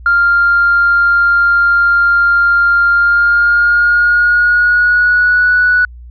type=tone with pitch glide; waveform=sine; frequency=1396.9 to 1475.7 Hz; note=F6 to F#6; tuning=0 to -5 cents; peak=-6 dBFS; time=0.06-5.85 s; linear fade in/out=2 ms; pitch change=+95 cents; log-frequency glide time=2.91-5.53 s; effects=tanh soft clip ceiling -2 dBFS + added 60 Hz sine -30 dBFS peak until 6.1 s